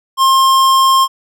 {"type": "tone with hard clipping", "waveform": "sine", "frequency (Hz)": 1064, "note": "C6", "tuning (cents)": 29, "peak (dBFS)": -9, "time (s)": [0.17, 1.08], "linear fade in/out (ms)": 50, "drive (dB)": 18, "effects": []}